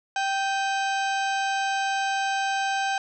harmonic tone with a mistuned harmonic, 781 Hz, G5, 7 cents flat, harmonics 1 / 2 / 3 / 4 / 5 / 6 / 7 / 8 / 10, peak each -25 / -29 / -35 / -37 / -40 / -43 / -44 / -41 / -46 dBFS, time 0.16-2.98 s, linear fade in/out 2 ms, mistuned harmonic 3, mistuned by +110 cents, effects none

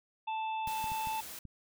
harmonic tone, 880 Hz, A5, in tune, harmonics 1 / 3 / 4, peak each -33 / -44 / -51 dBFS, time 0.27-1.21 s, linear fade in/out 10 ms
white noise, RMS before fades -45 dBFS, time 0.67-1.39 s, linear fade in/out 2 ms
clicks, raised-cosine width 5 ms, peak -34 dBFS, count 5, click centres 0.675 / 0.842 / 0.919 / 1.072 / 1.453 s
effects none

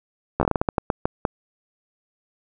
slowing click train, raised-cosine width 1 ms, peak -5 dBFS, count 13, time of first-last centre 0.4-1.252 s, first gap 13 ms, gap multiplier 1.28, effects none

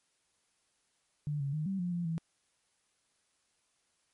sine tone with pitch steps, 147.8 / 139.3 / 153.6 / 193.3 / 177 / 173.2 / 163.6 Hz, D3 / C#3 / D#3 / G3 / F3 / F3 / E3, +11 / +9 / -22 / -24 / +23 / -14 / -13 cents, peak -31 dBFS, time 1.27-2.18 s, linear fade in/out 0 ms, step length 130 ms, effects white hiss -75 dBFS RMS until 4.13 s + MP3 48 kbps

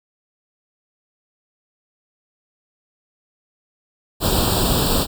pink noise with comb filter, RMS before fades -18 dBFS, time 4.2-5.07 s, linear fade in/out 50 ms, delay 0.24 ms, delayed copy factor +0.95, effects none

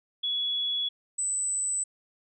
sine tone pair in turn, 3380 / 8004 Hz, G#7 / B8, +30 / +22 cents, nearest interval octave + minor third, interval 1492 cents, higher second, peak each -26 dBFS, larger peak neither, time 0.23-0.89 / 1.18-1.84 s, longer neither, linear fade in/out 10 ms, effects none

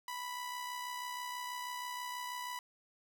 sawtooth tone with amplitude modulation, 987.8 Hz, B5, in tune, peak -34 dBFS, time 0.08-2.59 s, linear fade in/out 2 ms, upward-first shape sine, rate 66.2 Hz, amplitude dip 40%, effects none

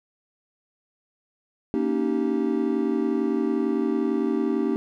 triangle chord, Eb dominant seventh, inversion second, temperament just, 233.3 / 280 / 311.1 / 388.9 Hz, Bb3 / Db4 / Eb4 / G4, +2 / +18 / 0 / -14 cents, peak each -25 dBFS, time 1.74-4.76 s, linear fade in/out 0 ms, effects none

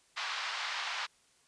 pink band-pass noise, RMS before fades -37 dBFS, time 0.16-1.07 s, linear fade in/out 20 ms, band 930 to 4900 Hz, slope 24 dB/octave, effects white hiss -67 dBFS RMS until 1.47 s + resampled to 22050 Hz

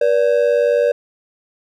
triangle ring-modulated tone, 530 Hz, C5, 22 cents sharp, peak -7 dBFS, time 0.01-0.92 s, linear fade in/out 5 ms, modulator 49.7 Hz, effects none

